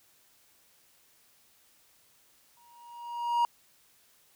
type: tone with exponential growth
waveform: triangle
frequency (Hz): 949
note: A#5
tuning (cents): +31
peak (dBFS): -19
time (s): 2.57-3.45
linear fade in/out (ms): 1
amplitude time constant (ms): 190
effects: white hiss -64 dBFS RMS until 4.35 s